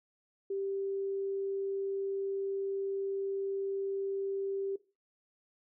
sine tone, 392 Hz, G4, in tune, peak -32 dBFS, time 0.5-4.76 s, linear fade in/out 5 ms, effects noise-tail reverb RT60 0.3 s tail -18 dB re dry

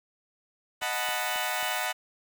15% pulse chord, B dominant seventh, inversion first, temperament equal, 622.3 / 740 / 880 / 987.8 Hz, D#5 / F#5 / A5 / B5, 0 / 0 / 0 / 0 cents, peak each -29 / -25 / -29 / -29 dBFS, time 0.81-1.93 s, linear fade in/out 20 ms
click train, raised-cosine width 1 ms, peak -33 dBFS, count 4, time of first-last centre 0.82-1.629 s, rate 3.71 Hz
violet noise, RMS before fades -40 dBFS, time 0.93-1.86 s, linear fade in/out 0 ms
effects none

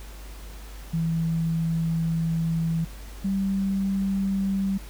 sine tone pair in turn, 164.1 / 194.53 Hz, E3 / G3, -8 / -13 cents, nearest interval minor third, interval 295 cents, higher second, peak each -22 dBFS, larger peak neither, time 0.93-2.85 / 3.24-4.78 s, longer first, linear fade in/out 10 ms, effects added 50 Hz sine -38 dBFS peak until 4.89 s + pink hiss -47 dBFS RMS until 4.89 s

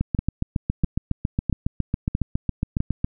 two click trains, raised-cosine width 5 ms, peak -9 / -9 dBFS, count 23 / 5, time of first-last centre 0.01-3.044 / 0.19-2.804 s, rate 7.25 / 1.53 Hz, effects none

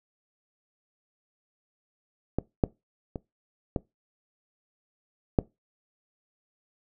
clicks, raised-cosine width 2 ms, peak -12 / -7 / -20 / -13 / -6 dBFS, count 5, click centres 2.386 / 2.638 / 3.158 / 3.762 / 5.388 s, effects noise-tail reverb RT60 0.2 s tail -21 dB re dry

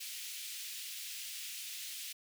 pink high-pass noise, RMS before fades -44 dBFS, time 0-2.13 s, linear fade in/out 10 ms, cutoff 2500 Hz, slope 24 dB/octave, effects none

